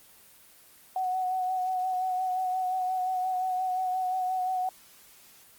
sine tone with vibrato, 742 Hz, F#5, 5 cents sharp, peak -26 dBFS, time 0.96-4.69 s, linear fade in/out 2 ms, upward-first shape sine, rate 5.7 Hz, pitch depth 24 cents each way, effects white hiss -55 dBFS RMS until 5.58 s + Opus 24 kbps

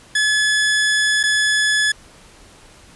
sawtooth tone with dropouts, 1710 Hz, A6, 50 cents flat, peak -11 dBFS, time 0.15-1.92 s, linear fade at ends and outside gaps 5 ms, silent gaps 1.231-1.236 s, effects pink hiss -46 dBFS RMS until 2.95 s + resampled to 24000 Hz

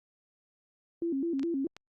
sine tone with vibrato, 302.7 Hz, D#4, 48 cents flat, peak -28 dBFS, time 1.02-1.67 s, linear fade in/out 2 ms, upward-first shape square, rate 4.8 Hz, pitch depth 190 cents each way
clicks, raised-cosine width 0.2 ms, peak -28 dBFS, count 3, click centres 1.395 / 1.431 / 1.766 s
effects Opus 48 kbps

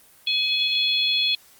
harmonic tone, 845 Hz, G#5, 30 cents sharp, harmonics 3 / 4 / 5, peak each -26 / -21 / -24 dBFS, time 0.27-1.35 s, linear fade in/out 2 ms, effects white hiss -53 dBFS RMS until 1.59 s + Opus 24 kbps

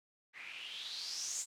blue noise with low-pass filter sweep, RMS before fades -43 dBFS, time 0.33-1.46 s, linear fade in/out 50 ms, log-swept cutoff 2000 to 7600 Hz, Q 6.1, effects none

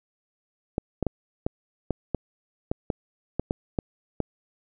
clicks, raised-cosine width 2 ms, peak -11 dBFS, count 12, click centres 0.781 / 1.027 / 1.067 / 1.465 / 1.907 / 2.147 / 2.715 / 2.902 / 3.396 / 3.509 / 3.788 / 4.203 s, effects none

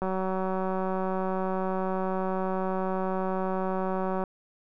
click train, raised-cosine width 1 ms, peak -17 dBFS, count 794, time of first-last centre 0.02-4.238 s, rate 188 Hz, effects none

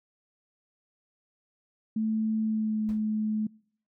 sine tone with pitch glide, 219.1 to 215.2 Hz, A3 to A3, -7 to -38 cents, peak -25 dBFS, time 1.96-3.47 s, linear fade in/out 5 ms, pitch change -31 cents, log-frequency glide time 2.42-2.86 s
brown noise with exponential decay, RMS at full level -40 dBFS, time 2.89-3.07 s, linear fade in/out 0 ms, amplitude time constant 38 ms
effects noise-tail reverb RT60 0.6 s tail -26 dB re dry

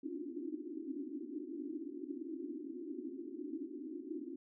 pink band-pass noise, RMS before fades -44 dBFS, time 0.03-4.36 s, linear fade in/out 5 ms, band 260 to 360 Hz, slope 96 dB/octave, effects none

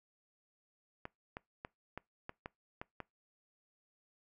clicks, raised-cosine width 0.5 ms, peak -27 dBFS, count 8, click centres 1.054 / 1.369 / 1.649 / 1.976 / 2.294 / 2.459 / 2.815 / 3.003 s, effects noise-tail reverb RT60 0.2 s tail -24 dB re dry

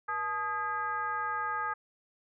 sine tone with frequency modulation, 1244.5 Hz, D#6, in tune, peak -30 dBFS, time 0.08-1.74 s, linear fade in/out 10 ms, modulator 382 Hz, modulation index 1.1, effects none

